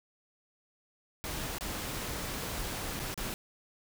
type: noise with dropouts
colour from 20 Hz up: pink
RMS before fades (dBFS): -37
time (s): 1.24-3.34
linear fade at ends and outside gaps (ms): 0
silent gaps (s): 1.584-1.609 / 2.993-2.998 / 3.142-3.176
effects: none